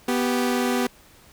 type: tone pair together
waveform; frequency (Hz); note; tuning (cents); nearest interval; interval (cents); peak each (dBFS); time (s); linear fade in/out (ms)
sawtooth; 246.4 / 390; B3 / G4; -4 / -9; minor sixth; 795; -18 / -22; 0.08-0.87; 5
effects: pink hiss -52 dBFS RMS until 1.32 s